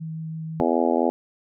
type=tone with vibrato; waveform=sine; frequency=160 Hz; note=D#3; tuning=49 cents sharp; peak=-29 dBFS; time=0-0.63 s; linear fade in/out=20 ms; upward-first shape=triangle; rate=6.2 Hz; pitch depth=9 cents each way
type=harmonic tone; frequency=83.6 Hz; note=E2; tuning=25 cents sharp; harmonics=3 / 4 / 5 / 6 / 7 / 8 / 9 / 10; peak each=-24 / -25 / -26 / -27 / -27 / -28 / -29 / -29 dBFS; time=0.6-1.1 s; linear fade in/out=0 ms
effects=none